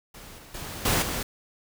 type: noise with level steps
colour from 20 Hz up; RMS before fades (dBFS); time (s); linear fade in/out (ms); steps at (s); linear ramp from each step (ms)
pink; -45 / -48 / -37 / -23 / -30; 0.14-1.23; 5; 0.38 / 0.54 / 0.85 / 1.02; 5
effects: none